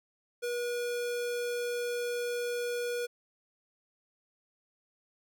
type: tone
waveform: square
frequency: 482.4 Hz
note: B4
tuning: 41 cents flat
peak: -32 dBFS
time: 0.42-3.07 s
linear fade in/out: 20 ms
effects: none